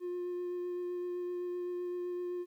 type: tone with vibrato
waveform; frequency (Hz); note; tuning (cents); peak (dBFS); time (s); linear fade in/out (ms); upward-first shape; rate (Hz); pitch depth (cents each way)
triangle; 355.5; F4; +31; -32; 0-2.46; 50; triangle; 7.8; 12
effects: tanh soft clip ceiling -29 dBFS + 12-bit